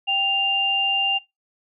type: tone pair together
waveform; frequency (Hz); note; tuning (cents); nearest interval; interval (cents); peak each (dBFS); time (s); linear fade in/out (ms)
sine; 784 / 2794; G5 / F7; 0 / 0; octave + minor seventh; 2200; -26 / -19; 0.07-1.19; 20
effects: noise-tail reverb RT60 0.2 s tail -21 dB re dry